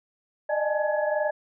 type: tone cluster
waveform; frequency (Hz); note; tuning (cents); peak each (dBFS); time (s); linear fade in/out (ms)
sine; 600 / 622 / 825 / 871 / 1683; D5 / D#5 / G#5 / A5 / G#6; +37 / -1 / -12 / -18 / +23; -25 / -29 / -33 / -33 / -33; 0.49-1.31; 10
effects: none